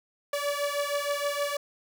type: beating tone pair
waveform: sawtooth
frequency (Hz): 572 / 578.4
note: D5 / D5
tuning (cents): -46 / -27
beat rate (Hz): 6.4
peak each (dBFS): -26 / -27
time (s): 0.33-1.57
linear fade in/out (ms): 5
effects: none